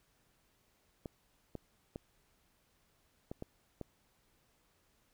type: clicks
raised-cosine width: 2 ms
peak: -28 dBFS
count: 6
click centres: 1.058 / 1.553 / 1.959 / 3.315 / 3.424 / 3.813 s
effects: pink hiss -73 dBFS RMS until 5.13 s